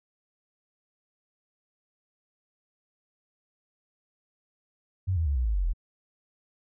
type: tone with pitch steps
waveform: sine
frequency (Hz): 93.6 / 81.48 / 70.94 / 61.75 / 53.76 / 46.8 / 40.74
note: F#2 / E2 / C#2 / B1 / A1 / F#1 / E1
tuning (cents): +20 / -20 / +41 / 0 / -39 / +20 / -20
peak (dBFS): -23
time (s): 5.07-5.735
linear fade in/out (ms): 20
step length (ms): 95
effects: none